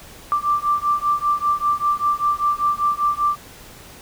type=beating tone pair; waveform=sine; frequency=1174.7 / 1179.8 Hz; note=D6 / D6; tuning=0 / +8 cents; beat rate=5.1 Hz; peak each=-20 / -20 dBFS; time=0.32-3.36 s; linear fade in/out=0 ms; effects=pink hiss -42 dBFS RMS until 4.01 s